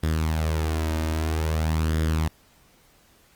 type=tone with flanger; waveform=sawtooth; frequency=79.1 Hz; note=D#2; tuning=29 cents sharp; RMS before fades=-24 dBFS; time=0.03-2.28 s; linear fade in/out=5 ms; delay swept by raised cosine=0.58 to 3.28 ms; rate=0.51 Hz; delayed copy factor=+0.55; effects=pink hiss -58 dBFS RMS until 3.35 s + Opus 24 kbps